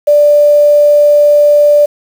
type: tone with quantisation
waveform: sine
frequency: 587.3 Hz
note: D5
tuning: in tune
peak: -3 dBFS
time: 0.07-1.86 s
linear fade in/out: 10 ms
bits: 5
effects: none